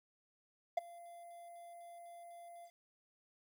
triangle tone with ADSR envelope, 689 Hz, F5, 24 cents flat, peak -26 dBFS, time 0.77-2.71 s, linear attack 7 ms, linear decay 16 ms, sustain -23 dB, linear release 69 ms, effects 11-bit

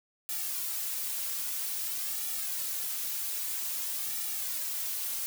blue noise with flanger, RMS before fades -34 dBFS, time 0.29-5.26 s, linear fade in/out 0 ms, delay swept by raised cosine 1.9 to 4 ms, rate 0.51 Hz, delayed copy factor -0.75, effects none

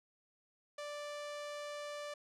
sawtooth tone, 587 Hz, D5, 1 cent flat, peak -38 dBFS, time 0.78-2.14 s, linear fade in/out 5 ms, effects low-pass 8000 Hz 12 dB/octave

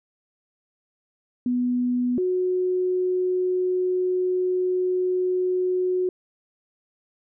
sine tone pair in turn, 246.9 / 366.2 Hz, B3 / F#4, 0 / -18 cents, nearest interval perfect fifth, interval 682 cents, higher second, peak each -20 dBFS, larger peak neither, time 1.46-2.18 / 2.18-6.09 s, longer second, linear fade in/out 2 ms, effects none

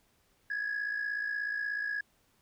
sine tone pair together, 1661.2 / 1717.8 Hz, G#6 / A6, 0 / -42 cents, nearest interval minor second, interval 58 cents, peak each -31 / -36 dBFS, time 0.5-2.01 s, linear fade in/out 5 ms, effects tanh soft clip ceiling -28 dBFS + pink hiss -70 dBFS RMS until 2.41 s

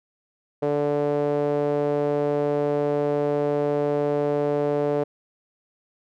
sawtooth tone with band-pass filter, 145.8 Hz, D3, 12 cents flat, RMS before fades -23 dBFS, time 0.62-5.04 s, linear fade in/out 10 ms, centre 500 Hz, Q 3.4, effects none

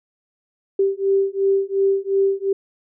sine beating tone pair, 390 / 392.8 Hz, G4 / G4, -9 / +4 cents, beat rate 2.8 Hz, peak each -19 dBFS, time 0.79-2.53 s, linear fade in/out 5 ms, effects none

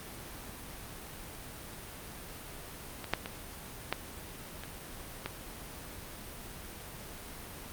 clicks, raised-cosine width 0.3 ms, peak -23 / -10 / -21 / -13 / -25 / -18 dBFS, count 6, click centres 3.043 / 3.136 / 3.259 / 3.926 / 4.636 / 5.26 s, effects pink hiss -45 dBFS RMS until 7.72 s + Opus 32 kbps

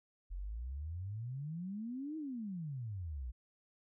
sine exponential two-way sweep, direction up then down, 42.53 to 321.3 to 56.9 Hz, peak -39 dBFS, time 0.3-3.32 s, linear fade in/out 20 ms, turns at 2.17 s, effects none

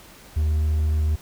triangle tone with hard clipping, 77 Hz, D#2, 17 cents flat, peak -19 dBFS, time 0.36-1.16 s, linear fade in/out 10 ms, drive 5 dB, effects pink hiss -47 dBFS RMS until 1.21 s

